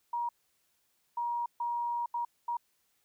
sine tone bursts at uneven times, 950 Hz, A#5, 33 cents sharp, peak -30 dBFS, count 5, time 0.13-0.29 / 1.17-1.46 / 1.6-2.06 / 2.14-2.25 / 2.48-2.57 s, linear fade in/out 5 ms, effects white hiss -74 dBFS RMS until 3.04 s

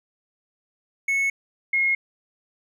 triangle / sine tone pair in turn, 2200 / 2155 Hz, C#7 / C#7, -14 / -49 cents, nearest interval unison, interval 35 cents, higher first, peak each -18 dBFS, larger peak neither, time 1.08-1.3 / 1.73-1.95 s, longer neither, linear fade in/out 5 ms, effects none

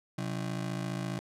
35% pulse ring-modulated tone, 155.56 Hz, D#3, in tune, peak -28 dBFS, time 0.18-1.19 s, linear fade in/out 0 ms, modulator 27.4 Hz, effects low-pass 10000 Hz 12 dB/octave

